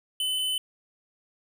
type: tone pair in turn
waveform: square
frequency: 3025 / 3025 Hz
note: F#7 / F#7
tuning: +38 / +38 cents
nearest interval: unison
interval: 0 cents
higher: neither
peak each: -26 dBFS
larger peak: neither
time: 0.2-0.39 / 0.39-0.58 s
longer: neither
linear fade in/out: 2 ms
effects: none